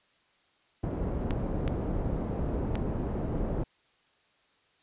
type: low-pass noise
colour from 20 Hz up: pink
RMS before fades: -31 dBFS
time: 0.83-3.64 s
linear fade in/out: 10 ms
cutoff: 520 Hz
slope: 12 dB/octave
type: clicks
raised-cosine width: 0.3 ms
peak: -20 dBFS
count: 3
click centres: 1.308 / 1.678 / 2.755 s
effects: white hiss -67 dBFS RMS until 4.82 s + resampled to 8000 Hz